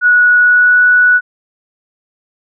sine tone with pitch glide, 1464 to 1475 Hz, F#6 to F#6, -19 to -6 cents, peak -5 dBFS, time 0.01-1.21 s, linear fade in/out 50 ms, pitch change +13 cents, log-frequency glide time 0.39-0.82 s, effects none

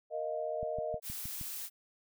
sine chord, Bb suspended fourth, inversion none, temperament equal, 466.2 / 622.3 / 698.5 Hz, Bb4 / Eb5 / F5, 0 / 0 / 0 cents, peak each -40 / -35 / -41 dBFS, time 0.1-1 s, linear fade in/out 50 ms
click train, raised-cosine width 5 ms, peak -32 dBFS, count 6, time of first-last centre 0.63-1.412 s, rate 6.39 Hz
blue noise, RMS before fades -41 dBFS, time 1.02-1.7 s, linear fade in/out 50 ms
effects none

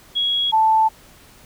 sine tone pair in turn, 3322 / 879.9 Hz, G#7 / A5, 0 / 0 cents, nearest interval octave + major seventh, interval 2300 cents, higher first, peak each -17 / -12 dBFS, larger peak second, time 0.15-0.52 / 0.52-0.89 s, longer neither, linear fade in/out 20 ms, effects pink hiss -48 dBFS RMS until 1.45 s

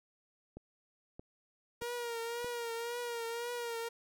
click train, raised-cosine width 2 ms, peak -33 dBFS, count 4, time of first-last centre 0.57-2.445 s, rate 1.6 Hz
sawtooth tone with vibrato, 471.5 Hz, A#4, 20 cents sharp, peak -33 dBFS, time 1.81-3.89 s, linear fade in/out 10 ms, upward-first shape triangle, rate 1.9 Hz, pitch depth 54 cents each way
effects none

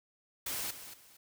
white noise with echo, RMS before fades -37 dBFS, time 0.46-0.71 s, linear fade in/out 5 ms, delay 230 ms, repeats 2, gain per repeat -11 dB, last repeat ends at 1.17 s, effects none

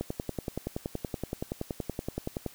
click train, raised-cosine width 2 ms, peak -18 dBFS, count 27, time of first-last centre 0.01-2.463 s, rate 10.6 Hz, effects white hiss -53 dBFS RMS until 2.54 s

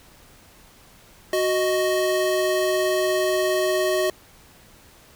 square tone pair together, 370 / 622.3 Hz, F#4 / D#5, 0 / 0 cents, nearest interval major sixth, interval 900 cents, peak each -23 / -23 dBFS, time 1.33-4.1 s, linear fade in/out 2 ms, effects pink hiss -51 dBFS RMS until 5.15 s

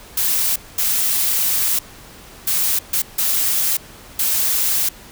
blue noise bursts at uneven times, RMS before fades -18 dBFS, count 6, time 0.17-0.56 / 0.78-1.79 / 2.47-2.79 / 2.93-3.02 / 3.18-3.77 / 4.19-4.89 s, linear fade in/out 5 ms, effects pink hiss -41 dBFS RMS until 5.11 s

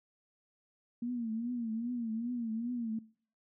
sine tone with vibrato, 233.1 Hz, A#3, in tune, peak -33 dBFS, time 1.02-2.99 s, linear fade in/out 5 ms, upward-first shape triangle, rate 2.5 Hz, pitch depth 120 cents each way, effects noise-tail reverb RT60 0.5 s tail -22 dB re dry

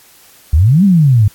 sine exponential two-way sweep, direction up then down, 68.2 to 207.2 to 98.3 Hz, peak -5 dBFS, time 0.53-1.28 s, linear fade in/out 5 ms, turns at 0.84 s, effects white hiss -44 dBFS RMS until 1.34 s + AAC 64 kbps

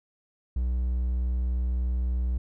triangle tone, 61.7 Hz, B1, 1 cent flat, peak -22 dBFS, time 0.56-2.38 s, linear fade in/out 5 ms, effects none

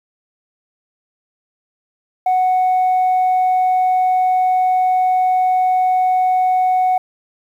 sine tone, 740 Hz, F#5, in tune, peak -10 dBFS, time 2.26-6.98 s, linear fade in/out 5 ms, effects tanh soft clip ceiling -10 dBFS + 8-bit

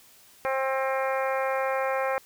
harmonic tone, 266 Hz, C4, 29 cents sharp, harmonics 2 / 3 / 4 / 5 / 6 / 7 / 8 / 9, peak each -27 / -31 / -33 / -35 / -37 / -38 / -39 / -40 dBFS, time 0.45-2.18 s, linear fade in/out 0 ms, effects white hiss -55 dBFS RMS until 2.25 s

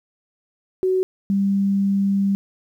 sine tone pair in turn, 373.6 / 197.43 Hz, F#4 / G3, +17 / +13 cents, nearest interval major seventh, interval 1104 cents, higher first, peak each -16 dBFS, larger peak neither, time 0.83-1.03 / 1.3-2.35 s, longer second, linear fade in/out 0 ms, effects 9-bit

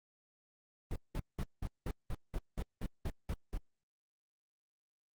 brown noise bursts, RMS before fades -36 dBFS, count 12, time 0.91-3.576 s, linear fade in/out 2 ms, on 48 ms, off 190 ms, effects Opus 32 kbps

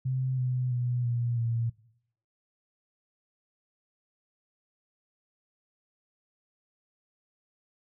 sine tone with pitch steps, 130 / 126.37 / 122.85 / 119.42 / 116.08 Hz, C3 / B2 / B2 / A#2 / A#2, -11 / +40 / -9 / +42 / -7 cents, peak -26 dBFS, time 0.05-1.7 s, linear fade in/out 10 ms, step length 330 ms, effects noise-tail reverb RT60 0.7 s tail -20 dB re dry

